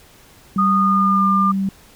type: tone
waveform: sine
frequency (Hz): 194.1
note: G3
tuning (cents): -17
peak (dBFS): -17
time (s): 0.56-1.69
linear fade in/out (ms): 2
type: tone with pitch glide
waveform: sine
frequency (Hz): 1232 to 1199.7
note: D#6 to D6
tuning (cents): -17 to +37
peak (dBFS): -14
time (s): 0.58-1.52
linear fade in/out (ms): 10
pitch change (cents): -46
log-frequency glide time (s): 0.72-1.26
effects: pink hiss -48 dBFS RMS until 1.95 s